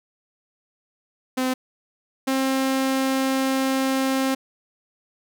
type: tone pair in turn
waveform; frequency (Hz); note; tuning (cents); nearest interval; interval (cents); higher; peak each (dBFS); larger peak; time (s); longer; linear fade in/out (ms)
sawtooth; 257.5 / 266; C4 / C4; -28 / +29; minor second; 57; second; -17 / -16; second; 1.37-1.54 / 2.27-4.35; second; 10
effects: none

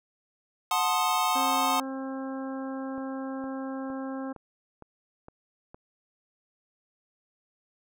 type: chord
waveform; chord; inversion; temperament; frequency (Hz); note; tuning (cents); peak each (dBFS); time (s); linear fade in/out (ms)
square; F# diminished seventh; none; equal with one note detuned; 732.8 / 880 / 1046.5 / 1244.5; F#5 / A5 / C6 / Eb6; -17 / 0 / 0 / 0; -30; 0.71-1.8; 2
type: harmonic tone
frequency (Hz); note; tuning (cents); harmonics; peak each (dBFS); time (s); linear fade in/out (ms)
266.6; C4; +33; 1 / 2 / 3 / 4 / 5 / 6; -33 / -39 / -43 / -45 / -47 / -49; 1.35-4.33; 10
type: click train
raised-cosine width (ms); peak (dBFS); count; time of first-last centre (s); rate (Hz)
1; -31; 7; 2.98-5.745; 2.17
effects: none

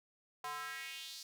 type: tone with high-pass filter sweep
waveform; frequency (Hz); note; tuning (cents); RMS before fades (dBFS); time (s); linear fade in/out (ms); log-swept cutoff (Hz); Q
square; 146.9; D3; +1; -45; 0.44-1.23; 2; 890 to 5000; 2.8
effects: none

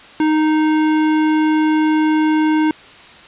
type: tone with hard clipping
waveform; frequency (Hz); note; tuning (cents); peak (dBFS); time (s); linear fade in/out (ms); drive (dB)
sine; 310; D#4; -6; -14; 0.2-2.71; 2; 15
effects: white hiss -40 dBFS RMS until 3.27 s + resampled to 8000 Hz

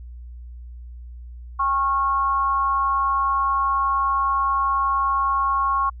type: tone with amplitude modulation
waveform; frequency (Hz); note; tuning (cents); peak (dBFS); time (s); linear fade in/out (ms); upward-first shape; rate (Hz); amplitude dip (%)
sine; 1095; C#6; -22; -15; 1.59-5.9; 10; sine; 291; 60
effects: added 60 Hz sine -35 dBFS peak until 6 s

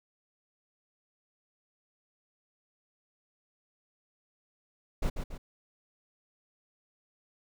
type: noise with echo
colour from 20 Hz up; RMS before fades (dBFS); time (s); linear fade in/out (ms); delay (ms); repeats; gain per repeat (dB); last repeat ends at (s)
brown; -27; 5.02-5.1; 10; 140; 2; -6; 5.38
effects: none

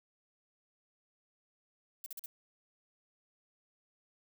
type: noise bursts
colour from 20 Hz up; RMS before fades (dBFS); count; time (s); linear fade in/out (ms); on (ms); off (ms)
violet; -43; 4; 2.04-2.26; 2; 22; 44
effects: none

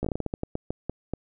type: slowing click train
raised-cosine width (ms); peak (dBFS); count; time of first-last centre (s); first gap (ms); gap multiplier
2; -15; 14; 0.03-1.136; 15; 1.26
effects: none

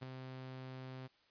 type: tone with ADSR envelope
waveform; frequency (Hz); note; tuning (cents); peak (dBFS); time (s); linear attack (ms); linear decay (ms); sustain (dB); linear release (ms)
sawtooth; 130; C3; -11; -37; 0.01-1.08; 19; 7; -5; 20
effects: white hiss -71 dBFS RMS until 1.3 s + resampled to 11025 Hz

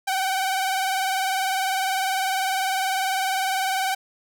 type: tone with vibrato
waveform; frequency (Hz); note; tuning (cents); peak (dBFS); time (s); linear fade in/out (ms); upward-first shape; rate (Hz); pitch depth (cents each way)
sawtooth; 764; G5; -45; -18; 0.07-3.95; 10; sine; 20; 60
effects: none

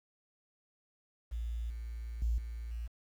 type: tone with level steps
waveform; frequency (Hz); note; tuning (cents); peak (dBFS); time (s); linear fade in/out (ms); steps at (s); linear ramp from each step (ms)
sine; 57.4; A#1; -26; -34 / -38 / -28 / -38 / -36; 1.31-2.88; 20; 1.7 / 2.22 / 2.38 / 2.71; 2
effects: 10-bit

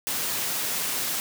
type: high-pass noise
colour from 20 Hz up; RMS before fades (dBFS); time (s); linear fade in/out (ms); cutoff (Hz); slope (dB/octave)
white; -28; 0.07-1.2; 0; 100; 96
effects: none

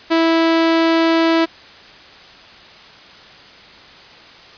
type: tone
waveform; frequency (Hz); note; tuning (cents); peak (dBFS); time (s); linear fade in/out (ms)
sawtooth; 328.4; E4; -6; -8; 0.1-1.46; 20
effects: white hiss -41 dBFS RMS until 4.57 s + resampled to 11025 Hz

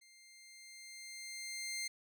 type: tone with level ramp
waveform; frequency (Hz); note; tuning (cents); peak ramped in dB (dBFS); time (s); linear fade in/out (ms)
15% pulse; 2100; C7; +6; -55 to -31; 0.01-1.88; 10
effects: none

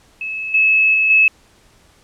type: tone with level steps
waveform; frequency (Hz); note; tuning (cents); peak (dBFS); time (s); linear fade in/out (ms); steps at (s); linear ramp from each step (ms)
sine; 2593; E7; -29; -22 / -10 / -12 / -8; 0.21-1.28; 2; 0.54 / 0.94 / 1.1; 5
effects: pink hiss -52 dBFS RMS until 2.03 s + low-pass 10000 Hz 12 dB/octave

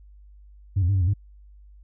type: tone with pitch steps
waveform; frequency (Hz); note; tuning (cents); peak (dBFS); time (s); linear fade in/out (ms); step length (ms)
sine; 97.3 / 86.6 / 99.4 / 94.5 / 86.2 / 100.5; G2 / F2 / G2 / F#2 / F2 / G2; -12 / -14 / +25 / +37 / -22 / +44; -16; 0.76-1.138; 10; 63
effects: tanh soft clip ceiling -16 dBFS + added 50 Hz sine -46 dBFS peak until 1.83 s

